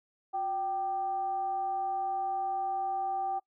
sine tone with frequency modulation, 777 Hz, G5, 16 cents flat, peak -29 dBFS, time 0.33-3.4 s, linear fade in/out 20 ms, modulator 416 Hz, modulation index 0.3, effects noise-tail reverb RT60 0.1 s tail -25 dB re dry

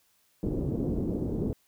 white low-pass noise, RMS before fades -30 dBFS, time 0.43-1.53 s, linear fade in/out 0 ms, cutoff 380 Hz, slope 24 dB/octave, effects white hiss -68 dBFS RMS until 1.67 s

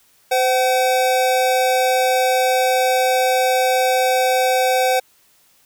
square tone pair together, 513.9 / 757 Hz, C5 / F#5, -31 / +39 cents, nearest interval perfect fifth, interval 670 cents, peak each -18 dBFS, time 0.31-5 s, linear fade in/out 10 ms, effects white hiss -56 dBFS RMS until 5.65 s

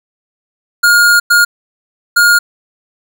square tone bursts at uneven times, 1423 Hz, F6, 32 cents sharp, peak -6 dBFS, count 3, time 0.83-1.2 / 1.3-1.45 / 2.16-2.39 s, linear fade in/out 10 ms, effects none

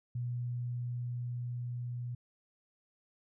sine tone with level ramp, 121.8 Hz, B2, 24 cents flat, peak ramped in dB -33 to -36 dBFS, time 0.15-2.15 s, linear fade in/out 5 ms, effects none

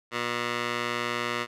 15% pulse tone with band-pass filter, 120 Hz, B2, 49 cents flat, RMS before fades -30 dBFS, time 0.11-1.47 s, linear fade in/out 50 ms, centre 2000 Hz, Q 0.88, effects none

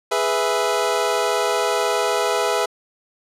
25% pulse chord, E major, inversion first, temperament equal, 415.3 / 493.9 / 659.3 Hz, G#4 / B4 / E5, 0 / 0 / 0 cents, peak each -19 / -19 / -19 dBFS, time 0.11-2.66 s, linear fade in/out 10 ms, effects low-pass 11000 Hz 12 dB/octave

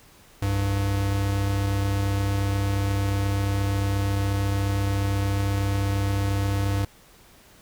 square tone pair together, 65.41 / 99.52 Hz, C2 / G2, 0 / +27 cents, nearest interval perfect fifth, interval 727 cents, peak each -31 / -23 dBFS, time 0.42-6.85 s, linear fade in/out 5 ms, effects pink hiss -53 dBFS RMS until 7.61 s

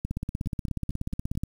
two click trains, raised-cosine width 5 ms, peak -17 / -24 dBFS, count 24 / 5, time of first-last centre 0.05-1.436 / 0.46-1.353 s, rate 16.6 / 4.48 Hz, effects 8-bit

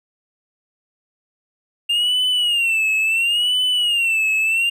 triangle tone with vibrato, 2790 Hz, F7, 2 cents flat, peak -14 dBFS, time 1.89-4.7 s, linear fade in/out 10 ms, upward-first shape sine, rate 0.72 Hz, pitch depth 130 cents each way, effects none

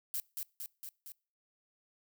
violet noise with echo, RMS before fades -36 dBFS, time 0.14-0.2 s, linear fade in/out 0 ms, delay 230 ms, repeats 4, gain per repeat -3 dB, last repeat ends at 1.12 s, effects noise-tail reverb RT60 0.4 s tail -25 dB re dry

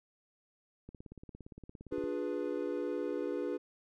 click train, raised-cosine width 3 ms, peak -35 dBFS, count 21, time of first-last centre 0.89-2.039 s, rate 17.4 Hz
triangle chord, D diminished seventh, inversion none, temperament equal with one note detuned, 293.7 / 353.7 / 415.3 / 493.9 Hz, D4 / F4 / Ab4 / Cb5, 0 / +22 / 0 / 0 cents, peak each -37 dBFS, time 1.91-3.58 s, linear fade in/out 20 ms
effects none

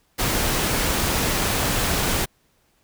pink noise, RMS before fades -22 dBFS, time 0.18-2.26 s, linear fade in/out 20 ms, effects pink hiss -64 dBFS RMS until 2.83 s

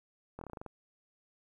slowing click train, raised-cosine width 1 ms, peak -29 dBFS, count 9, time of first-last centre 0.39-0.663 s, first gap 23 ms, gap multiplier 1.11, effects 11-bit

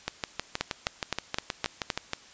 two click trains, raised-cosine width 0.2 ms, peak -11 / -9 dBFS, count 14 / 6, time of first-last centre 0.08-2.134 / 0.61-1.902 s, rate 6.33 / 3.87 Hz, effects white hiss -52 dBFS RMS until 2.33 s + resampled to 16000 Hz

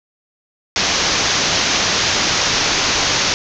white low-pass noise, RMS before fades -17 dBFS, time 0.76-3.34 s, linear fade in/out 0 ms, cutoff 6600 Hz, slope 96 dB/octave, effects none

